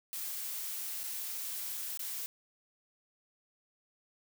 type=noise with dropouts; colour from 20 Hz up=blue; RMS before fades=-39 dBFS; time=0.13-2.26 s; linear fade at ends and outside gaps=0 ms; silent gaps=1.033-1.038 / 1.772-1.775 / 1.974-1.993 s; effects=none